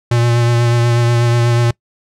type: tone with vibrato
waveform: square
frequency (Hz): 118.8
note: A#2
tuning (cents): +33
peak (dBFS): -11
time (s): 0.11-1.71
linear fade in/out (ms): 5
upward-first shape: triangle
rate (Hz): 8.2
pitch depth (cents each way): 24
effects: noise-tail reverb RT60 0.1 s tail -23 dB re dry + low-pass 8000 Hz 12 dB/octave